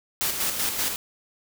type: noise with tremolo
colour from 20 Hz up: white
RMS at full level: -25 dBFS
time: 0.21-0.96 s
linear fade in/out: 0 ms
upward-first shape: square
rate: 5.2 Hz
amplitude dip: 45%
effects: none